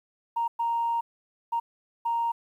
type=tone bursts at uneven times; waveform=sine; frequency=931 Hz; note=A#5; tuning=2 cents flat; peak=-23 dBFS; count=4; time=0.36-0.48 / 0.59-1.01 / 1.52-1.6 / 2.05-2.32 s; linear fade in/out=10 ms; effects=tanh soft clip ceiling -19 dBFS + 10-bit